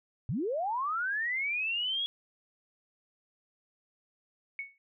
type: linear sweep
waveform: sine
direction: up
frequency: 98 to 3364 Hz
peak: -29 dBFS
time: 0.29-2.06 s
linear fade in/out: 0 ms
type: tone with exponential decay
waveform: sine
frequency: 2217 Hz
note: C#7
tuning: in tune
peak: -31 dBFS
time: 4.59-4.78 s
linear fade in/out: 1 ms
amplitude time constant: 40 ms
effects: none